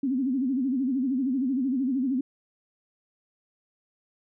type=tone with vibrato; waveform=sine; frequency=261.6 Hz; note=C4; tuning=in tune; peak=-23 dBFS; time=0.03-2.21 s; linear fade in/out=5 ms; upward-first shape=sine; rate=13 Hz; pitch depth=130 cents each way; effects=none